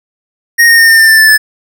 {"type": "tone with pitch steps", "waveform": "square", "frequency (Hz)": [1864.7, 1846.5, 1828.4, 1810.6, 1792.9, 1775.4, 1758, 1740.8], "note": ["A#6", "A#6", "A#6", "A6", "A6", "A6", "A6", "A6"], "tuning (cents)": [0, -17, -34, 49, 32, 15, -2, -19], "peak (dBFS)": -3, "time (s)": [0.58, 1.38], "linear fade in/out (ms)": 20, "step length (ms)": 100, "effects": []}